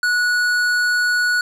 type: tone with tanh clipping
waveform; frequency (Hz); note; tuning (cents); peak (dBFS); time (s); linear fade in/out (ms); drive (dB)
triangle; 1466; F#6; -16; -17; 0.03-1.41; 2; 17
effects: none